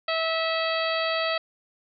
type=harmonic tone; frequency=650 Hz; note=E5; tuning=24 cents flat; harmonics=1 / 2 / 3 / 4 / 5 / 6 / 7; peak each=-27 / -30 / -32 / -33 / -34 / -35 / -35 dBFS; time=0.08-1.38 s; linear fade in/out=5 ms; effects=none